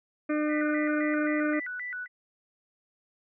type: harmonic tone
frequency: 301.6 Hz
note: D4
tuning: 46 cents sharp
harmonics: 1 / 2 / 4 / 5 / 6 / 7 / 8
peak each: -26 / -32 / -38 / -40 / -42 / -43 / -44 dBFS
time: 0.29-1.6 s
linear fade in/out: 10 ms
type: tone with vibrato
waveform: sine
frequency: 1712 Hz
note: A6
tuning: 48 cents flat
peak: -33 dBFS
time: 0.48-2.08 s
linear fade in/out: 50 ms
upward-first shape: square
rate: 3.8 Hz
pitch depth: 250 cents each way
effects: none